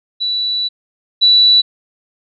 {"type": "tone pair in turn", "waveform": "sine", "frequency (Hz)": [3949, 3949], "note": ["B7", "B7"], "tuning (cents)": [-1, -1], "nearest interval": "unison", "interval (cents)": 0, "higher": "neither", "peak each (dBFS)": [-15, -6], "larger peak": "second", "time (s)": [[0.2, 0.69], [1.21, 1.62]], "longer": "first", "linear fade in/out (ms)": 20, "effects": []}